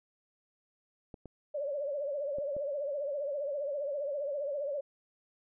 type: clicks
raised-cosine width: 2 ms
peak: -32 dBFS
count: 4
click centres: 1.142 / 1.257 / 2.385 / 2.566 s
type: tone with vibrato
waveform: sine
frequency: 571 Hz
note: D5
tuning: 49 cents flat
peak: -32 dBFS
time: 1.54-4.81 s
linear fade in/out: 10 ms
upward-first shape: triangle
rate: 15 Hz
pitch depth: 110 cents each way
effects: none